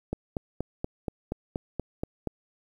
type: click train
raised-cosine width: 2 ms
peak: -16 dBFS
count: 10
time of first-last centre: 0.13-2.273 s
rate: 4.2 Hz
effects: 9-bit